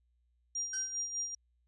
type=tone with tremolo; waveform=sine; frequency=5700 Hz; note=F8; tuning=34 cents sharp; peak=-32 dBFS; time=0.55-1.35 s; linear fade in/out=5 ms; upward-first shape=sine; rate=5 Hz; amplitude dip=60%
type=tone with exponential decay; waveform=45% pulse; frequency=1537 Hz; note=G6; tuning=35 cents flat; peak=-38 dBFS; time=0.73-1.02 s; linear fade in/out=5 ms; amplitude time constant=61 ms
effects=added 60 Hz sine -70 dBFS peak until 1.67 s + resampled to 24000 Hz

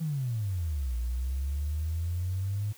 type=exponential two-way sweep; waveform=triangle; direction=down then up; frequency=166.4 to 58.27 to 106.2 Hz; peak=-24 dBFS; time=0-2.73 s; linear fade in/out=20 ms; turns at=0.97 s; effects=tanh soft clip ceiling -26 dBFS + white hiss -54 dBFS RMS until 2.77 s

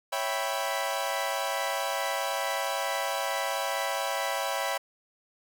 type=chord; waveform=sawtooth; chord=C# half-diminished seventh; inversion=none; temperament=equal; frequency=554.4 / 659.3 / 784 / 987.8 Hz; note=C#5 / E5 / G5 / B5; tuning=0 / 0 / 0 / 0 cents; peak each=-30 dBFS; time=0.12-4.78 s; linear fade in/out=10 ms; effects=none

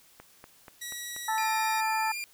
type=click train; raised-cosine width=0.5 ms; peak=-30 dBFS; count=5; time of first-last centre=0.2-1.164 s; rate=4.15 Hz
type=tone with pitch glide; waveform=10% pulse; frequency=1927 to 1878.6 Hz; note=B6 to A#6; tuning=-43 to +13 cents; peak=-27 dBFS; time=0.81-1.81 s; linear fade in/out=10 ms; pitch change=-44 cents; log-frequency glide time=1.42-1.49 s
type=harmonic tone; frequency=440 Hz; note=A4; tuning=in tune; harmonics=2 / 3 / 4; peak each=-27 / -36 / -35 dBFS; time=1.28-2.12 s; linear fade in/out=5 ms
type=tone with vibrato; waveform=sawtooth; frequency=2400 Hz; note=D7; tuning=37 cents sharp; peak=-30 dBFS; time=1.38-2.24 s; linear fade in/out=0 ms; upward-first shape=sine; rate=14 Hz; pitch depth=10 cents each way
effects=white hiss -59 dBFS RMS until 2.33 s

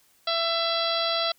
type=harmonic tone; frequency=668 Hz; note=E5; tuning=23 cents sharp; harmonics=1 / 2 / 3 / 4 / 5 / 6 / 7 / 8; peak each=-28 / -30 / -37 / -38 / -30 / -30 / -32 / -41 dBFS; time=0.27-1.32 s; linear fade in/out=5 ms; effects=white hiss -62 dBFS RMS until 1.38 s

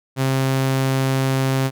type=tone; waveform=sawtooth; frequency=133.3 Hz; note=C3; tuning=33 cents sharp; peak=-13 dBFS; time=0.16-1.71 s; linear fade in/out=50 ms; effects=none

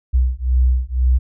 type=beating tone pair; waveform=sine; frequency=62 / 64 Hz; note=B1 / C2; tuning=+7 / -38 cents; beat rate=2 Hz; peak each=-16 dBFS; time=0.13-1.19 s; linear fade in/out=20 ms; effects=none

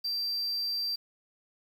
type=tone; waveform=triangle; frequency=4700 Hz; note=D8; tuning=1 cent sharp; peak=-28 dBFS; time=0.04-0.96 s; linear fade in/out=10 ms; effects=9-bit

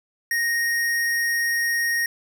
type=tone; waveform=square; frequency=1864.7 Hz; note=A#6; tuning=in tune; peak=-21 dBFS; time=0.31-2.06 s; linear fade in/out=2 ms; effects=none

